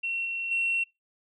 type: tone with level steps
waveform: sine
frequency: 2723 Hz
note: F7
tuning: 44 cents flat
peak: -27 / -29 / -23 dBFS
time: 0.03-0.84 s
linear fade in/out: 10 ms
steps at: 0.25 / 0.51 s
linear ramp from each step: 5 ms
effects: noise-tail reverb RT60 0.2 s tail -22 dB re dry + tanh soft clip ceiling -19 dBFS